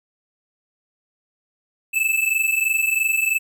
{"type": "tone pair together", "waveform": "square", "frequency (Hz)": [2613, 2636], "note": ["E7", "E7"], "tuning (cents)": [-16, -1], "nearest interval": "unison", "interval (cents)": 15, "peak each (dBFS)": [-22, -21], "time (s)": [1.93, 3.39], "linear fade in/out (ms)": 20, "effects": []}